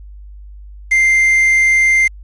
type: tone with quantisation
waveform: triangle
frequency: 2093 Hz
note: C7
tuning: in tune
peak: -7 dBFS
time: 0.91-2.08 s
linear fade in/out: 10 ms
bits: 5
effects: added 50 Hz sine -32 dBFS peak until 2.23 s + resampled to 24000 Hz